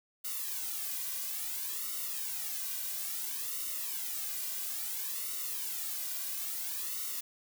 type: noise with flanger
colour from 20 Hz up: blue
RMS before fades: -37 dBFS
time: 0.24-7.21 s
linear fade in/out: 10 ms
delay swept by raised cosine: 1.2 to 2.3 ms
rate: 0.59 Hz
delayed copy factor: -0.95
effects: none